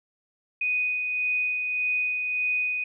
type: tone with tremolo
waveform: sine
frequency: 2489 Hz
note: D#7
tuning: in tune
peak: -22 dBFS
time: 0.61-2.84 s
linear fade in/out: 5 ms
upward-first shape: sine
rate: 1.7 Hz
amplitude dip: 35%
effects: none